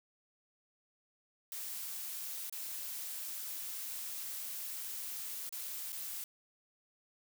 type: noise with dropouts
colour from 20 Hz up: blue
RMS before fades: -42 dBFS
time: 1.52-6.24 s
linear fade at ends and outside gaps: 1 ms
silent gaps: 2.497-2.525 / 5.492-5.525 / 5.922-5.928 s
effects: none